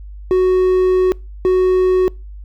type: tone bursts at uneven times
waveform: triangle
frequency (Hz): 370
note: F#4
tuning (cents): 0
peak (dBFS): -8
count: 2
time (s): 0.31-1.12 / 1.45-2.08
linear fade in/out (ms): 0
effects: noise-tail reverb RT60 0.3 s tail -26 dB re dry + added 50 Hz sine -30 dBFS peak until 2.44 s